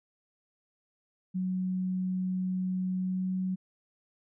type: tone with pitch glide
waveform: sine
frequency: 185 to 186.29 Hz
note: F#3 to F#3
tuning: 0 to +12 cents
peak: -28 dBFS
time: 1.34-3.56 s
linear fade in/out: 20 ms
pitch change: +12 cents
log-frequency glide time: 2.97-3.37 s
effects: none